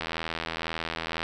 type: click train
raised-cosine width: 0.3 ms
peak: -14 dBFS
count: 101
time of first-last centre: 0.01-1.23 s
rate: 82 Hz
effects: none